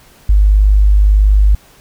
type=tone; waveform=sine; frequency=50.8 Hz; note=G#1; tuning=38 cents flat; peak=-5 dBFS; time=0.29-1.55 s; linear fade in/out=5 ms; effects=pink hiss -45 dBFS RMS until 1.8 s